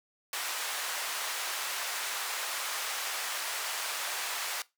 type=band-pass noise; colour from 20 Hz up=pink; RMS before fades=-35 dBFS; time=0.33-4.62 s; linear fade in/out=2 ms; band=920 to 15000 Hz; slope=12 dB/octave; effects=noise-tail reverb RT60 0.2 s tail -19 dB re dry + high-pass 400 Hz 12 dB/octave